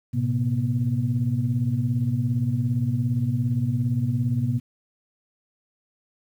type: tone cluster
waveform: sine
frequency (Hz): 111.1 / 128.5 / 241.3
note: A2 / C3 / B3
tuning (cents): +17 / -31 / -40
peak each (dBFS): -25 / -23 / -27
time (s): 0.13-4.6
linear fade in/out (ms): 20
effects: tanh soft clip ceiling -11 dBFS + 9-bit